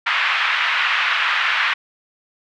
pink band-pass noise, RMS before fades -19 dBFS, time 0.06-1.74 s, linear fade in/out 10 ms, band 1200 to 3000 Hz, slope 24 dB/octave, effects none

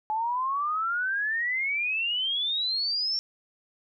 sine exponential sweep, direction up, 851 to 5500 Hz, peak -25 dBFS, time 0.1-3.19 s, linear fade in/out 0 ms, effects none

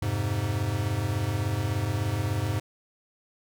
square chord, F minor, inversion none, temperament equal, 87.31 / 103.83 / 130.81 Hz, F2 / Ab2 / C3, 0 / 0 / 0 cents, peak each -34 / -28 / -33 dBFS, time 0.02-2.6 s, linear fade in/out 5 ms, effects none

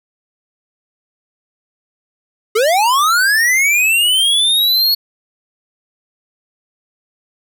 square linear sweep, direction up, 407 to 4384 Hz, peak -11 dBFS, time 2.55-4.95 s, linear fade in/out 10 ms, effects none

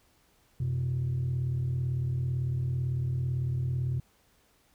sine tone pair together, 89.8 / 127.74 Hz, F2 / C3, +49 / -41 cents, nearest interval tritone, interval 610 cents, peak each -32 / -26 dBFS, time 0.6-4 s, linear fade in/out 5 ms, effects tanh soft clip ceiling -24 dBFS + pink hiss -66 dBFS RMS until 4.74 s

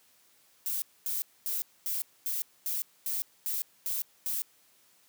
violet noise bursts, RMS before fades -32 dBFS, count 10, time 0.66-4.42 s, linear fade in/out 0 ms, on 160 ms, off 240 ms, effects white hiss -64 dBFS RMS until 5.08 s + high-pass 100 Hz 12 dB/octave

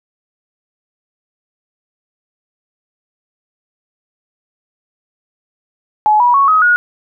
sine tone with pitch steps, 850 / 970.8 / 1108.7 / 1266.2 / 1446.1 Hz, G#5 / B5 / C#6 / D#6 / F#6, +40 / -30 / 0 / +30 / -40 cents, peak -7 dBFS, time 6.06-6.76 s, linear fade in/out 0 ms, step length 140 ms, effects none

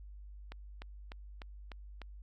click train, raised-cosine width 0.3 ms, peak -30 dBFS, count 6, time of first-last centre 0.52-2.017 s, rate 3.34 Hz, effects added 50 Hz sine -47 dBFS peak until 2.22 s

